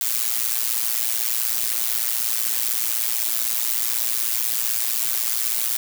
blue noise with amplitude modulation, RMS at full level -19 dBFS, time 0.01-5.77 s, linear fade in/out 2 ms, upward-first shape sine, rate 116 Hz, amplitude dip 90%, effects none

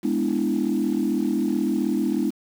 sine chord, E dominant seventh, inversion first, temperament equal, 207.7 / 246.9 / 293.7 / 329.6 Hz, G#3 / B3 / D4 / E4, 0 / 0 / 0 / 0 cents, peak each -25 dBFS, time 0.03-2.31 s, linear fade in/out 20 ms, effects tanh soft clip ceiling -13 dBFS + 7-bit

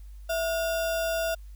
sine tone with sample-and-hold, 659.3 Hz, E5, in tune, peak -25 dBFS, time 0.29-1.35 s, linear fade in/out 10 ms, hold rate 2100 Hz, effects added 50 Hz sine -41 dBFS peak until 1.55 s + white hiss -65 dBFS RMS until 1.55 s

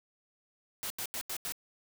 white noise bursts, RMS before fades -37 dBFS, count 5, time 0.83-1.522 s, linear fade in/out 0 ms, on 72 ms, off 83 ms, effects none

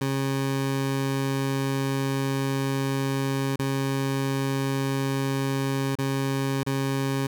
20% pulse tone with dropouts, 136 Hz, C#3, 33 cents flat, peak -19 dBFS, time 0.01-7.27 s, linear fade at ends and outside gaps 5 ms, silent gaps 3.56-3.592 / 5.954-5.986 / 6.633-6.664 s, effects none

